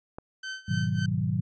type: click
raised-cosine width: 1 ms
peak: -24 dBFS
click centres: 0.185 s
type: tone with tremolo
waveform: sawtooth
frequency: 1537 Hz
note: G6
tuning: 35 cents flat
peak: -29 dBFS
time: 0.43-1.06 s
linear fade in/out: 5 ms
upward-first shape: sine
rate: 3.6 Hz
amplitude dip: 90%
type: chord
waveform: sine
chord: G# minor seventh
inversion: none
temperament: equal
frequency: 103.83 / 123.47 / 155.56 / 185 Hz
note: G#2 / B2 / D#3 / F#3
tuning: 0 / 0 / 0 / 0 cents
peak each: -30 dBFS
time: 0.68-1.41 s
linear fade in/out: 10 ms
effects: resampled to 16000 Hz